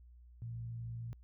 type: tone with frequency modulation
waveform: sine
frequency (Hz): 116.54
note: A#2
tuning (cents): 0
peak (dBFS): -40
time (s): 0.42-1.13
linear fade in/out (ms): 0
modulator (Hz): 52.9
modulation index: 0.25
effects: added 60 Hz sine -55 dBFS peak until 1.23 s